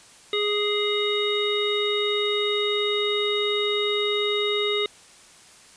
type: harmonic tone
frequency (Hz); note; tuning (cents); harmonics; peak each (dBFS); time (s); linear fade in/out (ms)
415.4; G#4; 0; 1 / 3 / 5 / 7 / 9; -24 / -33 / -31 / -33 / -26; 0.33-4.86; 2
effects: white hiss -50 dBFS RMS until 5.76 s + resampled to 22050 Hz